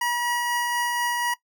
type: tone with tremolo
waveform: 25% pulse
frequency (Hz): 962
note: B5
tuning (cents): -46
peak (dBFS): -18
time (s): 0.01-1.34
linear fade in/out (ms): 5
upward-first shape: triangle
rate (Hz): 4.1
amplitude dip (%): 25
effects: noise-tail reverb RT60 0.1 s tail -19 dB re dry